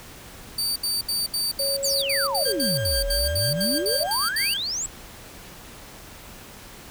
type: tone bursts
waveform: sawtooth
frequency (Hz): 4612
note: D8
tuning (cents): -32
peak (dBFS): -20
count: 16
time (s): 0.58-4.54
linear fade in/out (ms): 5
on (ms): 180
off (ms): 72
type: tone with pitch glide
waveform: sine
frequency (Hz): 552 to 583.8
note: C#5 to D5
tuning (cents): -7 to -10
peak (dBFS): -27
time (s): 1.59-4.07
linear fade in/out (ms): 10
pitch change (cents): +97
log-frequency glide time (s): 3.01-3.28
type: exponential two-way sweep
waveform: sine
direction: down then up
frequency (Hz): 7902 to 37.81 to 7902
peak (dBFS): -25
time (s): 1.83-4.86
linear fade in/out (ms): 0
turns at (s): 3.07
type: tone with tremolo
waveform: 30% pulse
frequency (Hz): 1602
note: G6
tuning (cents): +37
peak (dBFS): -28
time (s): 2.45-4.57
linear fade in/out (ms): 5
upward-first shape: sine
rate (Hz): 6.2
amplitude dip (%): 85
effects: pink hiss -43 dBFS RMS until 6.9 s